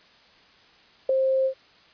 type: tone with ADSR envelope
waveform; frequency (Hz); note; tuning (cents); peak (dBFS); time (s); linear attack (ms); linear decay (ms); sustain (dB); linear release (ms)
sine; 529; C5; +19; -14; 1.09-1.54; 5; 3; -5; 83
effects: white hiss -55 dBFS RMS until 1.93 s + resampled to 11025 Hz